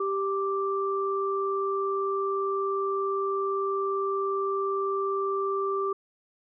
sine tone pair together, 392.3 / 1174.8 Hz, G4 / D6, +1 / 0 cents, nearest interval octave + perfect fifth, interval 1899 cents, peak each -27 / -29 dBFS, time 0-5.93 s, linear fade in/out 5 ms, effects none

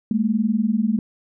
sine tone pair together, 207.7 / 228 Hz, G#3 / A#3, 0 / -38 cents, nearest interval major second, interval 162 cents, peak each -20 dBFS, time 0.11-0.99 s, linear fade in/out 2 ms, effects none

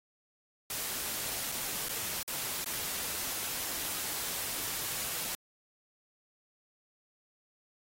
white noise with dropouts, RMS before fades -36 dBFS, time 0.7-5.35 s, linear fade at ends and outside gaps 1 ms, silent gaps 1.518-1.521 / 1.885-1.893 / 2.229-2.278 / 2.644-2.661 s, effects AAC 48 kbps

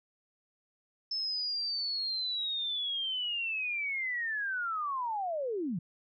sine linear sweep, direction down, 5274 to 150.8 Hz, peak -31 dBFS, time 1.11-5.79 s, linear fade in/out 5 ms, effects none

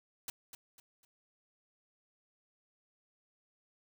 white noise with echo, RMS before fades -40 dBFS, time 0.28-0.3 s, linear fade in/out 2 ms, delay 250 ms, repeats 3, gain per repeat -9 dB, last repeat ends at 1.05 s, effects none

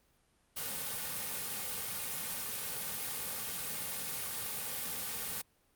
white noise with comb filter, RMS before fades -38 dBFS, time 0.56-5.42 s, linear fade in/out 10 ms, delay 3 ms, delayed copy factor -0.65, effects pink hiss -71 dBFS RMS until 5.75 s + Opus 32 kbps

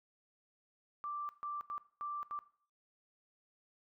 sine tone bursts at uneven times, 1174.7 Hz, D6, in tune, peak -38 dBFS, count 5, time 1.04-1.29 / 1.43-1.61 / 1.7-1.78 / 2.01-2.23 / 2.31-2.39 s, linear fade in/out 0 ms, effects noise-tail reverb RT60 0.5 s tail -17 dB re dry

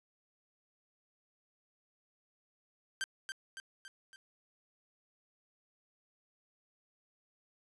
sawtooth tone with echo, 1568 Hz, G6, in tune, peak -30 dBFS, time 3.01-3.04 s, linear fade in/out 0 ms, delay 280 ms, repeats 4, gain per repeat -5 dB, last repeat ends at 4.16 s, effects resampled to 24000 Hz + 12-bit

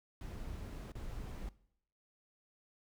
brown noise with dropouts, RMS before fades -44 dBFS, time 0.21-1.49 s, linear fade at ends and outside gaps 1 ms, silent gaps 0.919-0.953 s, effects noise-tail reverb RT60 0.7 s tail -20 dB re dry

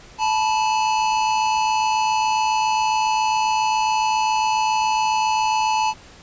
square tone pair together, 870 / 977.3 Hz, A5 / B5, -20 / -18 cents, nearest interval major second, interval 202 cents, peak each -19 / -25 dBFS, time 0.18-5.94 s, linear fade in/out 50 ms, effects pink hiss -45 dBFS RMS until 6.22 s + resampled to 16000 Hz

